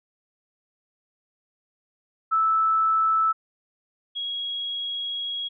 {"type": "tone pair in turn", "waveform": "sine", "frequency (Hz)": [1313, 3309], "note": ["E6", "G#7"], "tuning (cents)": [-7, -7], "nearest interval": "octave + major third", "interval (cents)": 1600, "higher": "second", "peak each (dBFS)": [-18, -27], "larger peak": "first", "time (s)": [[2.31, 3.33], [4.15, 5.49]], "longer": "second", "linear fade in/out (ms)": 20, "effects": []}